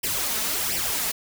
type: noise with flanger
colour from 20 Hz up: white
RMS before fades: -26 dBFS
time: 0.03-1.12 s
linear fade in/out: 10 ms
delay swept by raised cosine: 0.37 to 4.67 ms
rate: 1.4 Hz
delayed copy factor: +0.75
effects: none